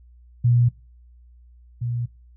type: tone pair in turn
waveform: sine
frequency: 120.6 / 119.91 Hz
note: B2 / A#2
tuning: -41 / +49 cents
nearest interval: unison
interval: 10 cents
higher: first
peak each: -14 / -23 dBFS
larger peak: first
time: 0.44-0.69 / 1.81-2.06 s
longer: neither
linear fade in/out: 10 ms
effects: noise-tail reverb RT60 0.3 s tail -20 dB re dry + added 60 Hz sine -47 dBFS peak until 2.36 s